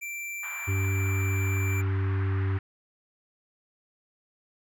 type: tone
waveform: square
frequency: 2349 Hz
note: D7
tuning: in tune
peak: -34 dBFS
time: 0.01-1.82 s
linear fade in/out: 20 ms
type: band-pass noise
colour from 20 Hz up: white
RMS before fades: -43 dBFS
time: 0.43-2.59 s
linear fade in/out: 2 ms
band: 970 to 1800 Hz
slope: 24 dB/octave
type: harmonic tone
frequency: 96.6 Hz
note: G2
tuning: 25 cents flat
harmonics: 1 / 3 / 4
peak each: -24 / -39 / -39 dBFS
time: 0.67-2.59 s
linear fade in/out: 20 ms
effects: none